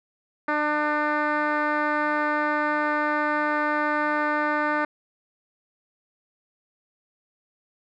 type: tone with low-pass filter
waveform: 10% pulse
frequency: 299.5 Hz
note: D4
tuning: 34 cents sharp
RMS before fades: -24 dBFS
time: 0.48-4.85 s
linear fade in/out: 5 ms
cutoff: 1700 Hz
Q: 1.6
effects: none